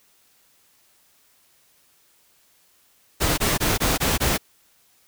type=noise bursts; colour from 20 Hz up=pink; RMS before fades=-21 dBFS; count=6; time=3.2-4.38 s; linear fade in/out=20 ms; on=180 ms; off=20 ms; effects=white hiss -60 dBFS RMS until 5.07 s